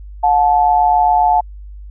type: tone pair together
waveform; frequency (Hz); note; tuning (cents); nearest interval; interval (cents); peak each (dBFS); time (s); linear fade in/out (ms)
sine; 722.6 / 870; F#5 / A5; -41 / -20; minor third; 321; -12; 0.23-1.41; 10
effects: added 50 Hz sine -30 dBFS peak until 1.9 s